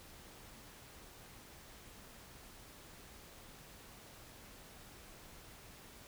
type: silence
effects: pink hiss -56 dBFS RMS until 6.07 s